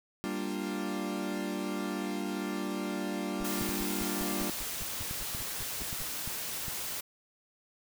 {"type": "chord", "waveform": "40% pulse", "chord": "G minor seventh", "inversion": "none", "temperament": "equal", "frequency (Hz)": [196, 233.1, 293.7, 349.2], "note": ["G3", "Bb3", "D4", "F4"], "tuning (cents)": [0, 0, 0, 0], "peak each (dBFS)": [-36, -39, -37, -38], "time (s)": [0.24, 4.5], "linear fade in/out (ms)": 0}
{"type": "noise bursts", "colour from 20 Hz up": "brown", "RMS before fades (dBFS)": -39, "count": 14, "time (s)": [3.4, 6.03], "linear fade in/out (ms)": 5, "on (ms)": 30, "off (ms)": 170}
{"type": "noise", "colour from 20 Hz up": "white", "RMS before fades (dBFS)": -37, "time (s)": [3.44, 7.01], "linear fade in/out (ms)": 10}
{"type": "clicks", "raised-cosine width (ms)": 5, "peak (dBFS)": -28, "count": 7, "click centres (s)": [3.613, 3.692, 5.111, 5.349, 5.929, 6.276, 6.682]}
{"effects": []}